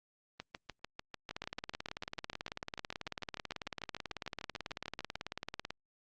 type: two click trains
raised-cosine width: 0.2 ms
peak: -24 / -21 dBFS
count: 33 / 81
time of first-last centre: 0.4-5.155 / 1.31-5.706 s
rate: 6.73 / 18.2 Hz
effects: low-pass 5000 Hz 12 dB/octave + Opus 32 kbps